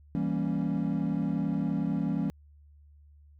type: chord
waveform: triangle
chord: E diminished seventh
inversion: none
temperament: equal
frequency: 164.81 / 196 / 233.1 / 277.2 Hz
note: E3 / G3 / Bb3 / Db4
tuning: 0 / 0 / 0 / 0 cents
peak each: -29 / -29 / -31 / -30 dBFS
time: 0.15-2.3 s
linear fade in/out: 0 ms
effects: tanh soft clip ceiling -18 dBFS + added 73 Hz sine -53 dBFS peak until 3.39 s